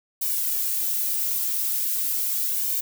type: noise with flanger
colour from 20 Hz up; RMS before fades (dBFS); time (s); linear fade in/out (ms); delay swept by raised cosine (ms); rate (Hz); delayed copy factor
violet; -25; 0.21-2.81; 10; 1.5 to 4; 0.4; -0.9
effects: none